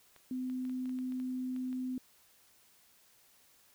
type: clicks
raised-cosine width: 0.3 ms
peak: -40 dBFS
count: 11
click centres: 0.163 / 0.499 / 0.652 / 0.696 / 0.857 / 0.894 / 0.988 / 1.122 / 1.2 / 1.563 / 1.729 s
type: tone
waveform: sine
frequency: 255.2 Hz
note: C4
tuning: 43 cents flat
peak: -34 dBFS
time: 0.31-1.98 s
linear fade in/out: 2 ms
effects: white hiss -65 dBFS RMS until 3.74 s